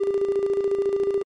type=tone with tremolo; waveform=triangle; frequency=397.1 Hz; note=G4; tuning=22 cents sharp; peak=-14 dBFS; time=0-1.23 s; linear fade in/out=20 ms; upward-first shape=square; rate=14 Hz; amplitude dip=60%; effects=tanh soft clip ceiling -15 dBFS + MP3 48 kbps